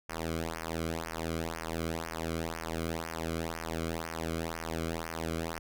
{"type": "tone with flanger", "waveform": "sawtooth", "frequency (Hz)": 81.9, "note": "E2", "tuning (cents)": -11, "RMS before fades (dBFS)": -36, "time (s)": [0.09, 5.59], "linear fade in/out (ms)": 5, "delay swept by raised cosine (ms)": [0.25, 1.14], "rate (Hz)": 2, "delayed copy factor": -0.95, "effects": []}